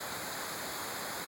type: noise with comb filter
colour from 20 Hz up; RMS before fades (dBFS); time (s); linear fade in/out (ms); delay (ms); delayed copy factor
pink; -40; 0-1.25; 10; 0.35; -0.7
effects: high-pass 100 Hz 12 dB/octave + AAC 64 kbps